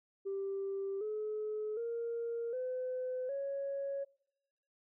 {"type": "tone with pitch steps", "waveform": "sine", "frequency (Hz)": [392, 427.5, 466.2, 508.4, 554.4], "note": ["G4", "A4", "A#4", "C5", "C#5"], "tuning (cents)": [0, -50, 0, -50, 0], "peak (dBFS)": -34, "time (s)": [0.25, 4.05], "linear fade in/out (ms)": 20, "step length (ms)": 760, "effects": ["noise-tail reverb RT60 0.9 s tail -25 dB re dry", "tanh soft clip ceiling -31 dBFS"]}